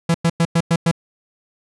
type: tone bursts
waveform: 45% pulse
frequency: 167.2 Hz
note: E3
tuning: 25 cents sharp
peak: -13 dBFS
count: 6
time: 0.09-0.914 s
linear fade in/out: 5 ms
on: 54 ms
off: 100 ms
effects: resampled to 24000 Hz